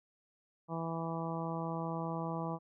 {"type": "harmonic tone", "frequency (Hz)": 164.81, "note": "E3", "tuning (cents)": 0, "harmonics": [1, 2, 3, 4, 5, 6, 7], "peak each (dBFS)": [-38, -43, -44, -44, -44, -44, -46], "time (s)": [0.68, 2.59], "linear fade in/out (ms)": 50, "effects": []}